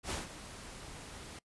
pink noise with ADSR envelope, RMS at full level -36 dBFS, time 0.03-1.39 s, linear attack 81 ms, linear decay 150 ms, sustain -12 dB, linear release 4 ms, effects noise-tail reverb RT60 0.1 s tail -23 dB re dry + resampled to 24000 Hz

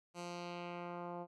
10% pulse tone with low-pass filter sweep, 174.61 Hz, F3, in tune, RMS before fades -45 dBFS, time 0.14-1.27 s, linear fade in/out 50 ms, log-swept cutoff 8400 to 780 Hz, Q 1.3, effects none

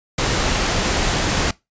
pink noise, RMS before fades -19 dBFS, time 0.18-1.51 s, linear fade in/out 5 ms, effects noise-tail reverb RT60 0.2 s tail -21 dB re dry + resampled to 16000 Hz

